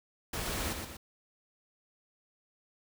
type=noise with echo; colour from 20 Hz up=pink; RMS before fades=-36 dBFS; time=0.33-0.73 s; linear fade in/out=5 ms; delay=120 ms; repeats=2; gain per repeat=-5 dB; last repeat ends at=0.97 s; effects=none